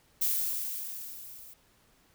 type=noise with level ramp; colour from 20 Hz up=violet; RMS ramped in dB=-27 to -50 dBFS; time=0.21-1.54 s; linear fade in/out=10 ms; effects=pink hiss -65 dBFS RMS until 2.14 s